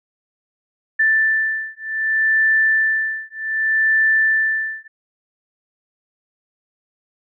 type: beating tone pair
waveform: sine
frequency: 1766 / 1766.65 Hz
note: A6 / A6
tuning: +6 / +7 cents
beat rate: 0.65 Hz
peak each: -18 dBFS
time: 0.99-4.88 s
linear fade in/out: 10 ms
effects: none